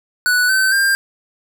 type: tone with pitch steps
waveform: square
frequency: 1480 / 1535.7 / 1593.6 Hz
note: F#6 / G6 / G6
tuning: 0 / -36 / +28 cents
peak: -13 dBFS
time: 0.26-0.95 s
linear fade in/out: 0 ms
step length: 230 ms
effects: none